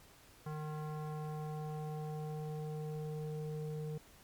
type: tone with low-pass filter sweep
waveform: square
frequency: 153.1 Hz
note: D#3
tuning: 28 cents flat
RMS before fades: -41 dBFS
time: 0.46-3.98 s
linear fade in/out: 5 ms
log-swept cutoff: 1200 to 420 Hz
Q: 1.9
effects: pink hiss -61 dBFS RMS until 4.23 s + MP3 96 kbps